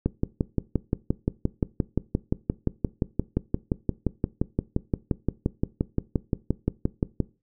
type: click train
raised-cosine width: 3 ms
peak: -9 dBFS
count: 42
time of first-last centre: 0.06-7.203 s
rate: 5.74 Hz
effects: noise-tail reverb RT60 0.3 s tail -20 dB re dry